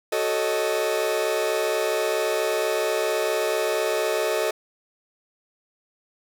40% pulse chord, D# half-diminished seventh, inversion first, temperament equal with one note detuned, 375.6 / 440 / 554.4 / 622.3 Hz, F#4 / A4 / C#5 / D#5, +26 / 0 / 0 / 0 cents, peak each -29 / -25 / -30 / -25 dBFS, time 0.12-4.51 s, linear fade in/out 5 ms, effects none

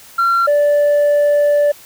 sine tone pair in turn, 1369 / 583.6 Hz, F6 / D5, -35 / -11 cents, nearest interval octave + minor third, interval 1476 cents, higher first, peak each -9 / -7 dBFS, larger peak second, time 0.18-0.47 / 0.47-1.72 s, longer second, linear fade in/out 10 ms, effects tanh soft clip ceiling -9 dBFS + white hiss -41 dBFS RMS until 1.85 s

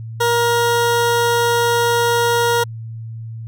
20% pulse tone, 472.2 Hz, A#4, 22 cents sharp, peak -9 dBFS, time 0.2-2.64 s, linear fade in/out 10 ms, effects added 113 Hz sine -27 dBFS peak until 3.47 s

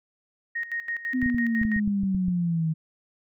sine tone with tremolo, 1864.7 Hz, A#6, in tune, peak -26 dBFS, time 0.55-1.8 s, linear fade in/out 10 ms, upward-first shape square, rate 6 Hz, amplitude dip 75%
sine exponential sweep, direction down, 258.2 to 156.9 Hz, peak -22 dBFS, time 1.13-2.74 s, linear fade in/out 20 ms
clicks, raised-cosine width 5 ms, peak -21 dBFS, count 10, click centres 1.228 / 1.261 / 1.346 / 1.615 / 1.651 / 1.764 / 1.877 / 2.035 / 2.148 / 2.283 s
effects none

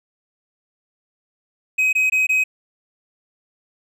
triangle tone bursts, 2529 Hz, D#7, 28 cents sharp, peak -13 dBFS, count 4, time 1.78-2.44 s, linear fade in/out 10 ms, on 150 ms, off 20 ms, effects none

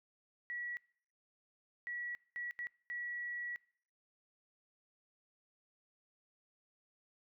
sine tone bursts at uneven times, 1932 Hz, B6, 39 cents flat, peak -39 dBFS, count 5, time 0.5-0.77 / 1.87-2.15 / 2.36-2.51 / 2.59-2.67 / 2.9-3.56 s, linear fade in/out 0 ms, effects noise-tail reverb RT60 0.6 s tail -23 dB re dry

